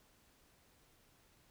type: silence
effects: pink hiss -69 dBFS RMS until 1.5 s